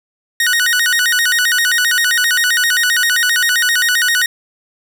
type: tone with vibrato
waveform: sawtooth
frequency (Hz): 1661.2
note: G#6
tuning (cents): 0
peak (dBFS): -8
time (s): 0.4-4.26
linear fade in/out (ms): 2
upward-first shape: square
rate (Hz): 7.6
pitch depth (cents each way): 200
effects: 7-bit